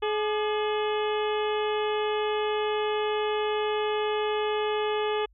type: harmonic tone with a mistuned harmonic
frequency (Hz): 424.5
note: G#4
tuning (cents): +38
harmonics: 1 / 2 / 3 / 4 / 5 / 6 / 7 / 8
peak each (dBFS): -26 / -32 / -35 / -40 / -42 / -40 / -39 / -41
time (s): 0.02-5.26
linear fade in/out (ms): 10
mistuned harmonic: 3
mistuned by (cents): -87
effects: added 50 Hz sine -57 dBFS peak until 5.33 s